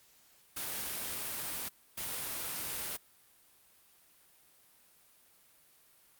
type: noise bursts at uneven times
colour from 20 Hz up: white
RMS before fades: -38 dBFS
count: 2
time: 0.56-1.69 / 1.97-2.97 s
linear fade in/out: 10 ms
effects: white hiss -64 dBFS RMS until 6.19 s + Opus 48 kbps